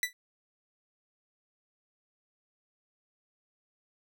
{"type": "tone with exponential decay", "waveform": "sawtooth", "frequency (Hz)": 1976, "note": "B6", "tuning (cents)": 0, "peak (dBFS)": -20, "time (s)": [0.03, 0.13], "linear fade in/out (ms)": 1, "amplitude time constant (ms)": 21, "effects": []}